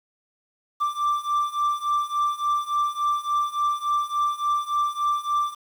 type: beating tone pair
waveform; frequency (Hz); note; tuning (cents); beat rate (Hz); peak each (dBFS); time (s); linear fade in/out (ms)
triangle; 1174.7 / 1178.2; D6 / D6; 0 / +5; 3.5; -24 / -22; 0.8-5.55; 20
effects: 8-bit